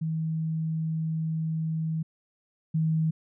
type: tone pair in turn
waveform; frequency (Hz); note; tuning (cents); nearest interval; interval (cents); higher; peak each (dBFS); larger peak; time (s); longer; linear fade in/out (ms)
sine; 160 / 159.35; D#3 / D#3; +49 / +42; unison; 7; first; -26 / -22; second; 0.01-2.03 / 2.74-3.11; first; 10
effects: none